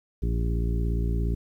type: harmonic tone with a mistuned harmonic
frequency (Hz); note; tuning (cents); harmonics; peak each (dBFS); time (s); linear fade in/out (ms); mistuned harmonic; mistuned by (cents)
57.2; A#1; -32; 1 / 2 / 3 / 4 / 5 / 6 / 7; -24 / -31 / -33 / -40 / -39 / -41 / -39; 0.22-1.35; 10; 7; +20
effects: 10-bit